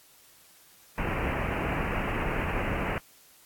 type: low-pass noise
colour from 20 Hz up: pink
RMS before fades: -30 dBFS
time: 0.98-2.98 s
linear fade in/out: 0 ms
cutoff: 2800 Hz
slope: 96 dB/octave
effects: white hiss -57 dBFS RMS until 3.45 s + AAC 64 kbps